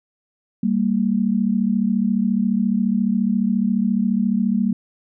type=tone pair together; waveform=sine; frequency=196 / 230.4 Hz; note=G3 / A#3; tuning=0 / -20 cents; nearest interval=minor third; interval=280 cents; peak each=-19 dBFS; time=0.63-4.73 s; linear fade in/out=5 ms; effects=none